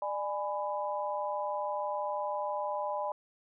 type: chord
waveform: sine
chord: G# diminished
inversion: second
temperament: just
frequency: 598 / 830.6 / 996.7 Hz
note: D5 / G#5 / B5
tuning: +31 / 0 / +16 cents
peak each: -35 / -36 / -36 dBFS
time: 0.02-3.12 s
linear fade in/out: 2 ms
effects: none